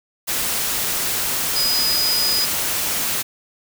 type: tone in noise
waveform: sine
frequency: 4966 Hz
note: D#8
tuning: 4 cents flat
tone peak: -18 dBFS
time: 1.55-2.46 s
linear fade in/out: 20 ms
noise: white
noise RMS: -22 dBFS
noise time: 0.27-3.23 s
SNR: +1 dB
effects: none